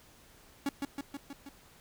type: tone with echo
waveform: 45% pulse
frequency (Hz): 280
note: C#4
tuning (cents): +18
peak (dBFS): -29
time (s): 0.66-0.69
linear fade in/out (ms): 2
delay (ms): 160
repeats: 5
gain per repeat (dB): -3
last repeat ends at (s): 1.49
effects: pink hiss -59 dBFS RMS until 1.8 s